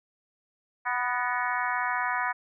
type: harmonic tone with a mistuned harmonic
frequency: 246.9 Hz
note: B3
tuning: in tune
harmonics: 3 / 4 / 5 / 6 / 7 / 8 / 9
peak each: -34 / -30 / -34 / -33 / -34 / -36 / -38 dBFS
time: 0.85-2.33 s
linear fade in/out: 20 ms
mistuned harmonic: 8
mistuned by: -73 cents
effects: none